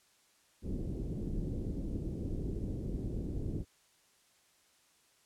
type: low-pass noise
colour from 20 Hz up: pink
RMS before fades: -37 dBFS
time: 0.62-3.65 s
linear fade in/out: 50 ms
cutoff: 380 Hz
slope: 24 dB/octave
effects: white hiss -68 dBFS RMS until 5.25 s + low-pass 10000 Hz 12 dB/octave